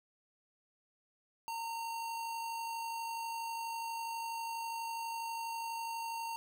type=tone with amplitude modulation; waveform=square; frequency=917 Hz; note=A#5; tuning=29 cents flat; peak=-37 dBFS; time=1.48-6.36 s; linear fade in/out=0 ms; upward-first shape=sine; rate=52.2 Hz; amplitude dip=30%; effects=none